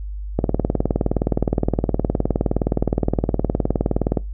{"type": "click train", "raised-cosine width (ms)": 2, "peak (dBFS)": -4, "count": 74, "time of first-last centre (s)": [0.39, 4.172], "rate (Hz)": 19.3, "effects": ["noise-tail reverb RT60 0.2 s tail -21 dB re dry", "added 50 Hz sine -26 dBFS peak until 4.33 s"]}